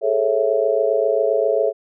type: chord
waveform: sine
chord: A major seventh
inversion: third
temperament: just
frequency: 412.5 / 440 / 550 / 660 Hz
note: G#4 / A4 / C#5 / E5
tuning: -12 / 0 / -14 / +2 cents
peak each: -23 / -20 / -20 / -21 dBFS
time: 0.01-1.73 s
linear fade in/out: 50 ms
effects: none